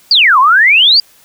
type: exponential two-way sweep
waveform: sine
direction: down then up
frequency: 4865 to 987.8 to 4865 Hz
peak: -4 dBFS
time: 0.11-1 s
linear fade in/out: 2 ms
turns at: 0.39 s
effects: white hiss -46 dBFS RMS until 1.24 s